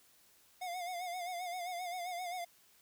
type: tone with vibrato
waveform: square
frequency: 714 Hz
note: F5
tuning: 38 cents sharp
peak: -39 dBFS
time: 0.61-2.45 s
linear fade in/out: 10 ms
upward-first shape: sine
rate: 7.6 Hz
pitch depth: 67 cents each way
effects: white hiss -66 dBFS RMS until 2.81 s